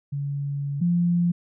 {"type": "tone pair in turn", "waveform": "sine", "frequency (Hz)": [141.6, 173.6], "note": ["C#3", "F3"], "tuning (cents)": [37, -10], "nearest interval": "major third", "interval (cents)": 353, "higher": "second", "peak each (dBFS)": [-25, -18], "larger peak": "second", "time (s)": [[0.12, 0.81], [0.81, 1.32]], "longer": "first", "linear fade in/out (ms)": 10, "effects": []}